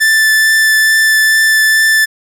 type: tone with vibrato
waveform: 45% pulse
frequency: 1760 Hz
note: A6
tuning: in tune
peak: -7 dBFS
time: 0-2.06 s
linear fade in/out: 20 ms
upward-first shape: triangle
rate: 2.3 Hz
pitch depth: 9 cents each way
effects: none